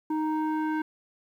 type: tone with low-pass filter sweep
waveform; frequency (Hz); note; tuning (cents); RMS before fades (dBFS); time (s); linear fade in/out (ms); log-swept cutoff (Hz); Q
square; 311.1; D#4; 0; -28; 0.1-0.82; 5; 790 to 1500; 2
effects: 10-bit